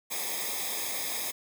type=noise with comb filter; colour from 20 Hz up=white; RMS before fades=-33 dBFS; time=0.1-1.32 s; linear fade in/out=20 ms; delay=0.69 ms; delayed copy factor=-0.95; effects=none